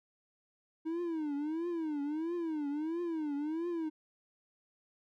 triangle tone with vibrato, 314.8 Hz, D#4, 20 cents sharp, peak -31 dBFS, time 0.85-3.9 s, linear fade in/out 20 ms, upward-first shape triangle, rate 1.5 Hz, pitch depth 200 cents each way, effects none

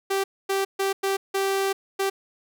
sawtooth tone bursts at uneven times, 390 Hz, G4, 9 cents flat, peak -18 dBFS, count 6, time 0.1-0.24 / 0.49-0.65 / 0.79-0.93 / 1.03-1.17 / 1.34-1.73 / 1.99-2.1 s, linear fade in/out 10 ms, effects none

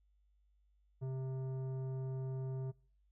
sine tone with tanh clipping, 131.6 Hz, C3, 10 cents sharp, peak -39 dBFS, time 1.01-2.72 s, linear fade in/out 20 ms, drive 12 dB, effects noise-tail reverb RT60 0.5 s tail -26 dB re dry + added 50 Hz sine -69 dBFS peak until 3.11 s

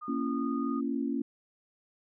sine tone with pitch glide, 1224 to 1232.5 Hz, D#6 to D#6, -29 to -17 cents, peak -38 dBFS, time 0.01-0.81 s, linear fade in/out 20 ms, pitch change +12 cents, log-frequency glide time 0.27-0.52 s
sine chord, A# diminished, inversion none, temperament equal with one note detuned, 233.1 / 277.2 / 337.3 Hz, A#3 / C#4 / E4, 0 / 0 / +40 cents, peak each -33 / -31 / -37 dBFS, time 0.08-1.22 s, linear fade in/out 5 ms
effects none

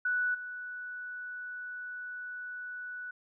sine tone with level steps, 1480 Hz, F#6, in tune, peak -27 / -38 dBFS, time 0.05-3.11 s, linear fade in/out 5 ms, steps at 0.34 s, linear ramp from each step 10 ms, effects none

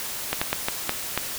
slowing click train, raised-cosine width 0.3 ms, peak -6 dBFS, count 6, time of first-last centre 0.33-1.176 s, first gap 85 ms, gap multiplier 1.35, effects white hiss -32 dBFS RMS until 1.38 s

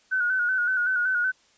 sine tone with vibrato, 1480 Hz, F#6, in tune, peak -21 dBFS, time 0.11-1.32 s, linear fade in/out 20 ms, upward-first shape square, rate 5.3 Hz, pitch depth 46 cents each way, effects white hiss -61 dBFS RMS until 1.57 s + resampled to 16000 Hz

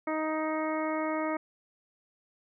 harmonic tone, 312.6 Hz, D#4, 8 cents sharp, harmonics 1 / 2 / 3 / 4 / 5 / 6 / 7, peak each -32 / -33 / -37 / -37 / -47 / -43 / -41 dBFS, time 0.07-1.37 s, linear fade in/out 5 ms, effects none

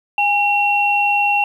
sine tone pair together, 817.3 / 2730 Hz, G#5 / F7, -28 / -40 cents, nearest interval octave + major sixth, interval 2088 cents, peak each -16 dBFS, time 0.18-1.44 s, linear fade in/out 2 ms, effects 8-bit

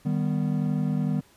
triangle chord, Eb augmented, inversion none, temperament equal with one note detuned, 153.87 / 196 / 246.9 Hz, Eb3 / G3 / B3, -19 / 0 / 0 cents, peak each -24 / -26 / -27 dBFS, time 0.05-1.21 s, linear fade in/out 10 ms, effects pink hiss -58 dBFS RMS until 1.36 s + resampled to 32000 Hz

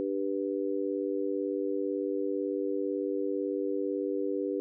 sine chord, G major, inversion second, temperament just, 294 / 392 / 490 Hz, D4 / G4 / B4, +2 / 0 / -14 cents, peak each -33 / -32 / -34 dBFS, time 0-4.6 s, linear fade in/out 0 ms, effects none

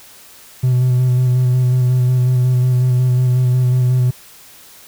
triangle tone with vibrato, 126.1 Hz, B2, 36 cents sharp, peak -8 dBFS, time 0.63-4.11 s, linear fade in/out 10 ms, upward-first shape square, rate 5.5 Hz, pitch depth 18 cents each way, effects tanh soft clip ceiling -5 dBFS + white hiss -42 dBFS RMS until 4.87 s

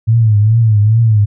sine tone with vibrato, 109.5 Hz, A2, 8 cents flat, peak -6 dBFS, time 0.07-1.26 s, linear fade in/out 20 ms, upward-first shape triangle, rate 2.4 Hz, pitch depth 120 cents each way, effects none

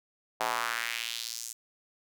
square tone with high-pass filter sweep, 58.1 Hz, A#1, 5 cents flat, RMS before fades -34 dBFS, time 0.4-1.53 s, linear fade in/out 5 ms, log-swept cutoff 750 to 7600 Hz, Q 2.1, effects none

